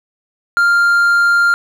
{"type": "tone", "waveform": "triangle", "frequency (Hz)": 1396.9, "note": "F6", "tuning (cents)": 0, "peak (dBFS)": -7, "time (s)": [0.57, 1.54], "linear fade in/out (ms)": 0, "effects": []}